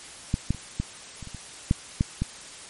clicks, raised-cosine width 5 ms, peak -10 / -10 / -26 / -13 / -26 / -28 / -25 / -7 / -8 / -12 dBFS, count 10, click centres 0.341 / 0.506 / 0.547 / 0.8 / 1.227 / 1.273 / 1.347 / 1.711 / 2.009 / 2.22 s, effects white hiss -43 dBFS RMS until 2.69 s + MP3 48 kbps

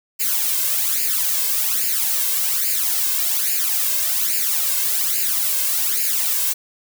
blue noise with flanger, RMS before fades -20 dBFS, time 0.19-6.54 s, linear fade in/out 20 ms, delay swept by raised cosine 0.42 to 1.92 ms, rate 1.2 Hz, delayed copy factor +0.8, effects none

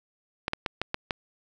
clicks, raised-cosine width 0.3 ms, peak -11 dBFS, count 6, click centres 0.481 / 0.534 / 0.662 / 0.816 / 0.944 / 1.108 s, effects none

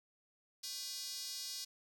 square tone with high-pass filter, 222.6 Hz, A3, 20 cents sharp, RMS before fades -44 dBFS, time 0.63-1.65 s, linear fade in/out 10 ms, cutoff 4800 Hz, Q 3, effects none

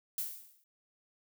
violet noise with exponential decay, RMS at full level -33 dBFS, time 0.18-0.64 s, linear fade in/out 2 ms, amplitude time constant 100 ms, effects none

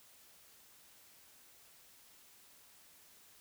silence, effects white hiss -62 dBFS RMS until 3.4 s

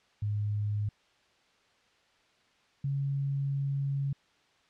sine tone pair in turn, 104.1 / 138.96 Hz, G#2 / C#3, +5 / +5 cents, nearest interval perfect fourth, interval 500 cents, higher second, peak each -28 dBFS, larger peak neither, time 0.22-0.89 / 2.84-4.13 s, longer second, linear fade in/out 5 ms, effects white hiss -66 dBFS RMS until 4.69 s + low-pass 4000 Hz 12 dB/octave

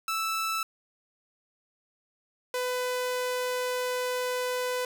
sawtooth tone pair in turn, 1318 / 500.3 Hz, E6 / B4, -1 / +22 cents, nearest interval octave + perfect fourth, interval 1677 cents, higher first, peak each -24 dBFS, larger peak neither, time 0.08-0.63 / 2.54-4.85 s, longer second, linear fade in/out 2 ms, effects none

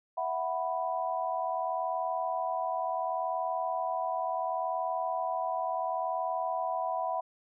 sine chord, E suspended second, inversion none, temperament equal, 659.3 / 740 / 987.8 Hz, E5 / F#5 / B5, 0 / 0 / 0 cents, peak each -34 / -33 / -34 dBFS, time 0.17-7.21 s, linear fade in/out 10 ms, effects none

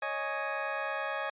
20% pulse chord, C# suspended second, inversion none, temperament just, 554.4 / 623.7 / 831.5 Hz, C#5 / D#5 / G#5, 0 / +4 / +2 cents, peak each -32 dBFS, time 0.02-1.3 s, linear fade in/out 5 ms, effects resampled to 8000 Hz

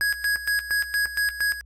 square tone with tremolo, 1661.2 Hz, G#6, in tune, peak -21 dBFS, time 0.01-1.61 s, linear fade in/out 0 ms, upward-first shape square, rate 4.3 Hz, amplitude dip 75%, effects added 60 Hz sine -46 dBFS peak until 1.65 s + AAC 64 kbps

